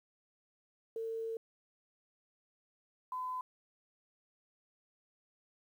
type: tone pair in turn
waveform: sine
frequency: 451.4 / 1013.4 Hz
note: A4 / B5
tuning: +44 / +44 cents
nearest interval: octave + major second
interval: 1400 cents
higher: second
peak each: -36 / -36 dBFS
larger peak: neither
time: 0.96-1.37 / 3.12-3.41 s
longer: first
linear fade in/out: 2 ms
effects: 11-bit